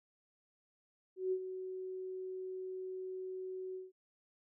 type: tone with ADSR envelope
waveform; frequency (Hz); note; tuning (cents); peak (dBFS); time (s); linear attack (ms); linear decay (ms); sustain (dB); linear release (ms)
sine; 373.4; F#4; +16; -30; 1.16-3.92; 160; 66; -10; 170
effects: none